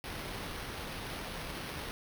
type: noise with sample-and-hold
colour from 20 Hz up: pink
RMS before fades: -41 dBFS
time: 0.04-1.91 s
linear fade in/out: 0 ms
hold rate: 7350 Hz
effects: none